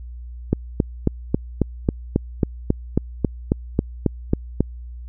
click train, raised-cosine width 3 ms, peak -3 dBFS, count 16, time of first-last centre 0.53-4.606 s, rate 3.68 Hz, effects added 60 Hz sine -32 dBFS peak until 5.08 s

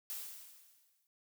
blue noise with exponential decay, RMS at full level -40 dBFS, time 0.1-1.07 s, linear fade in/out 0 ms, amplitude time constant 210 ms, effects none

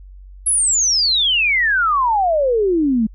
sine exponential sweep, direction down, 11175 to 210 Hz, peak -13 dBFS, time 0.46-3.07 s, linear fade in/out 10 ms, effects added 47 Hz sine -36 dBFS peak until 3.14 s

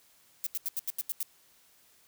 violet noise bursts, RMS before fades -32 dBFS, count 8, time 0.44-1.229 s, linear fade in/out 0 ms, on 26 ms, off 83 ms, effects white hiss -63 dBFS RMS until 2.07 s

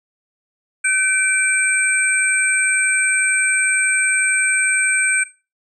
sine tone cluster, 1529 / 2338 / 8320 Hz, G6 / D7 / C9, -44 / -8 / -11 cents, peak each -19 dBFS, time 0.84-5.24 s, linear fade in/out 10 ms, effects noise-tail reverb RT60 0.3 s tail -19 dB re dry

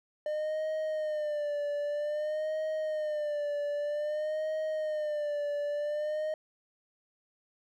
triangle tone with vibrato, 603 Hz, D5, 46 cents sharp, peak -28 dBFS, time 0.26-6.34 s, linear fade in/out 2 ms, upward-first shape sine, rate 0.52 Hz, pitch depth 64 cents each way, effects none

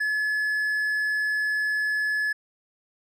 triangle tone, 1711 Hz, A6, 49 cents flat, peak -21 dBFS, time 0-2.33 s, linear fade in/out 10 ms, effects none

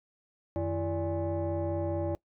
sine tone with frequency modulation, 335.2 Hz, E4, 29 cents sharp, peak -27 dBFS, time 0.56-2.15 s, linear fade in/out 0 ms, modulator 245 Hz, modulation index 1.4, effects noise-tail reverb RT60 0.1 s tail -22 dB re dry + tanh soft clip ceiling -25 dBFS

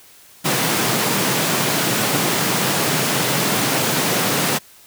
pink high-pass noise, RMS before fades -19 dBFS, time 0.44-4.59 s, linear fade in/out 20 ms, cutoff 120 Hz, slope 48 dB/octave, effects white hiss -47 dBFS RMS until 4.86 s

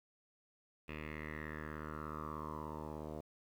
10% pulse tone with low-pass filter sweep, 76.7 Hz, D#2, 24 cents flat, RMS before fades -45 dBFS, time 0.88-3.21 s, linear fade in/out 10 ms, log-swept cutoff 2500 to 710 Hz, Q 5.7, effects 11-bit

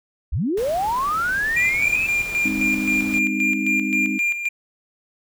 sine linear sweep, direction up, 42.52 to 2643 Hz, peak -19 dBFS, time 0.32-2.07 s, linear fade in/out 10 ms
pink noise, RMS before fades -36 dBFS, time 0.57-3.19 s, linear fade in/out 5 ms
triangle tone with tremolo, 2396 Hz, D7, 34 cents sharp, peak -16 dBFS, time 1.56-4.49 s, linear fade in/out 10 ms, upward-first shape square, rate 3.8 Hz, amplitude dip 60%
sine chord, Ab major, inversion none, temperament equal with one note detuned, 203.5 / 261.6 / 311.1 Hz, Ab3 / C4 / Eb4, -35 / 0 / 0 cents, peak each -26 dBFS, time 2.44-4.19 s, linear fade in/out 20 ms
effects none

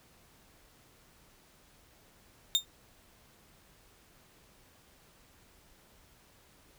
35% pulse tone with exponential decay, 3645 Hz, A#7, 40 cents flat, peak -17 dBFS, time 2.55-2.65 s, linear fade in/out 0 ms, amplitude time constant 20 ms, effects pink hiss -62 dBFS RMS until 6.78 s

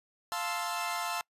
sawtooth chord, F major seventh, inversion none, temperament equal, 698.5 / 880 / 1046.5 / 1318.5 Hz, F5 / A5 / C6 / E6, 0 / 0 / 0 / 0 cents, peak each -34 dBFS, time 0.32-1.21 s, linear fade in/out 0 ms, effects noise-tail reverb RT60 0.1 s tail -25 dB re dry + resampled to 32000 Hz

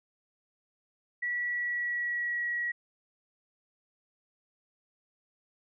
sine tone with pitch glide, 1941 to 1916.5 Hz, B6 to A#6, -31 to +47 cents, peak -29 dBFS, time 1.22-2.72 s, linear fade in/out 10 ms, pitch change -22 cents, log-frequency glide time 1.48-2.47 s, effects none

